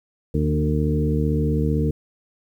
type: harmonic tone with a mistuned harmonic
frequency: 75.6 Hz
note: D#2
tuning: 49 cents flat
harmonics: 1 / 2 / 3 / 4 / 5 / 6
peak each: -23 / -22 / -26 / -27 / -35 / -27 dBFS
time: 0.34-1.91 s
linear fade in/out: 5 ms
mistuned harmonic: 3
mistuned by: +17 cents
effects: 9-bit